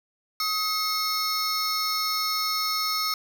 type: tone cluster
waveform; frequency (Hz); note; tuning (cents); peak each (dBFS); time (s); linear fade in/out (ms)
square; 1264 / 2168 / 4335 / 5360; D#6 / C#7 / C#8 / E8; +27 / -39 / -39 / +28; -29 / -35 / -32 / -29; 0.4-3.14; 2
effects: 9-bit